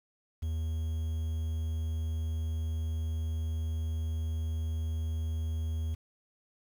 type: tone with quantisation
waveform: triangle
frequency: 80 Hz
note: D#2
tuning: 49 cents sharp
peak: -28 dBFS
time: 0.42-5.95 s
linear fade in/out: 10 ms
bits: 9
effects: none